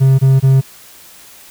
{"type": "tone bursts", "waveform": "triangle", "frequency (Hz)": 133.7, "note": "C3", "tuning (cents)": 38, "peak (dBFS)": -4, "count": 3, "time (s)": [0, 0.614], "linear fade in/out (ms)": 20, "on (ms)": 190, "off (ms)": 22, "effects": ["white hiss -40 dBFS RMS until 1.5 s"]}